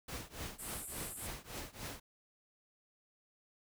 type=noise with tremolo; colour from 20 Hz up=pink; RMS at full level=-42 dBFS; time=0.08-2 s; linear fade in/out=5 ms; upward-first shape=triangle; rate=3.5 Hz; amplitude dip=95%
type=band-pass noise; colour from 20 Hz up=pink; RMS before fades=-47 dBFS; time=0.58-1.28 s; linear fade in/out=20 ms; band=7500 to 13000 Hz; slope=96 dB/octave
effects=none